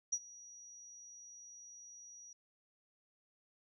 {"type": "tone with ADSR envelope", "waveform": "sine", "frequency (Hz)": 5790, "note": "F#8", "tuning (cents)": -38, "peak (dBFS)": -30, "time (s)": [0.12, 2.33], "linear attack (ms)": 11, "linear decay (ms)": 52, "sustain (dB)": -22, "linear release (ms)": 4, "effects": []}